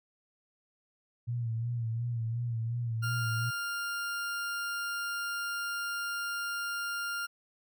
sine tone with vibrato, 116.54 Hz, A#2, in tune, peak -30 dBFS, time 1.27-3.51 s, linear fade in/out 20 ms, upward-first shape sine, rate 2.8 Hz, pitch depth 59 cents each way
40% pulse tone, 1400 Hz, F6, 4 cents sharp, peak -32 dBFS, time 3.02-7.27 s, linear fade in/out 20 ms
effects none

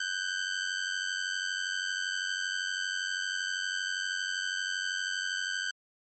sawtooth ring-modulated tone, 1541 Hz, G6, 30 cents flat, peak -24 dBFS, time 0-5.71 s, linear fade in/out 5 ms, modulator 46.3 Hz, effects MP3 32 kbps

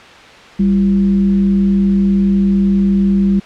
sine tone with frequency modulation, 196.4 Hz, G3, 4 cents sharp, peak -9 dBFS, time 0.59-3.4 s, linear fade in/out 10 ms, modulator 145 Hz, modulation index 0.36, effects white hiss -37 dBFS RMS until 3.45 s + low-pass 3000 Hz 12 dB/octave

